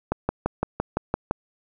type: click train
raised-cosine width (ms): 1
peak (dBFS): -8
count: 8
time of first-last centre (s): 0.12-1.31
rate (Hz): 5.88
effects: none